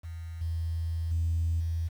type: tone with level steps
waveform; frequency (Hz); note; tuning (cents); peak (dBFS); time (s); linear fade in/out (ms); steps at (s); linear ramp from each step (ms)
sine; 82.8; E2; +8; -36 / -28 / -24 / -27; 0.03-1.89; 20; 0.41 / 1.11 / 1.6; 5
effects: tanh soft clip ceiling -20 dBFS + 9-bit